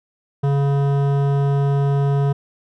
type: tone with hard clipping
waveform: triangle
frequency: 140.3 Hz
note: C#3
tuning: 21 cents sharp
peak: -17 dBFS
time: 0.43-2.33 s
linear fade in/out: 10 ms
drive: 18 dB
effects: none